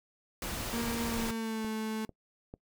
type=noise; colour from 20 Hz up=pink; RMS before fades=-37 dBFS; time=0.42-1.31 s; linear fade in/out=2 ms
type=tone with pitch glide; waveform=35% pulse; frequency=233.1 to 218.7 Hz; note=A#3 to A3; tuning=0 to -10 cents; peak=-31 dBFS; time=0.73-2.05 s; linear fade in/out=0 ms; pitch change=-110 cents; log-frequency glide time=1.04-1.67 s
type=click train; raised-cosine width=2 ms; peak=-30 dBFS; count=4; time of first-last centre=1.2-2.539 s; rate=2.24 Hz
effects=noise-tail reverb RT60 0.1 s tail -22 dB re dry